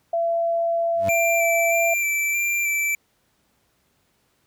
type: tone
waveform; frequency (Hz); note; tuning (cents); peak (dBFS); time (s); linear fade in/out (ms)
sine; 674; E5; +38; -19; 0.13-1.94; 5
type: tone with exponential growth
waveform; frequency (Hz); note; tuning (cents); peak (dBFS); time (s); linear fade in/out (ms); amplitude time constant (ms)
25% pulse; 98.6; G2; +11; -21; 0.93-1.09; 0; 34
type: tone with vibrato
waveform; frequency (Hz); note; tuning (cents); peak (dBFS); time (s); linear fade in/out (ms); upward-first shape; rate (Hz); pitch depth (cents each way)
square; 2349; D7; 0; -21; 1.09-2.95; 2; square; 1.6; 16
effects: pink hiss -66 dBFS RMS until 4.46 s + high-pass 60 Hz 12 dB/octave